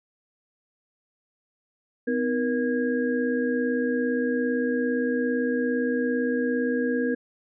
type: tone cluster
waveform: sine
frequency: 253.2 / 310.8 / 474.5 / 1639 Hz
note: B3 / D#4 / A#4 / G#6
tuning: +43 / -2 / +31 / -23 cents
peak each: -25 / -33 / -26 / -33 dBFS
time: 2.07-7.15 s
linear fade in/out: 10 ms
effects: none